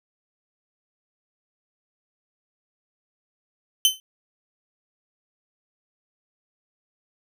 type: tone with exponential decay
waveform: sawtooth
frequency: 3062 Hz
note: G7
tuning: 41 cents flat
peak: -8 dBFS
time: 3.85-4 s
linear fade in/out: 1 ms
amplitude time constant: 31 ms
effects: none